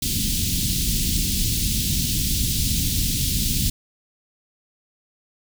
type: band-stop noise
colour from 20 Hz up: pink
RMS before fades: -22 dBFS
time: 0.02-3.7 s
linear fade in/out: 5 ms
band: 240 to 3300 Hz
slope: 24 dB/octave
effects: none